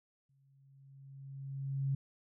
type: tone with exponential growth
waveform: sine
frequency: 136.7 Hz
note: C#3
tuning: 24 cents flat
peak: -29 dBFS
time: 0.29-1.95 s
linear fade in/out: 5 ms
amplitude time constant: 360 ms
effects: none